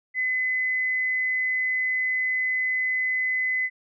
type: tone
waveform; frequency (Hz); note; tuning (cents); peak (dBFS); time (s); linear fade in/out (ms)
sine; 2025; B6; +43; -22; 0.14-3.7; 50
effects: none